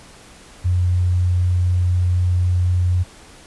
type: tone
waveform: sine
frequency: 89.6 Hz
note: F2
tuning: 45 cents sharp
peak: -14 dBFS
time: 0.64-3.04 s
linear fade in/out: 20 ms
effects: pink hiss -44 dBFS RMS until 3.46 s + resampled to 24000 Hz